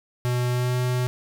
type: tone with pitch glide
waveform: square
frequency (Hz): 123.47 to 125.12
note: B2 to B2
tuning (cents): 0 to +23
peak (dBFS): -22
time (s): 0.25-1.07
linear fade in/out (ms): 0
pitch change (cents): +23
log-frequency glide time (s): 0.5-0.76
effects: none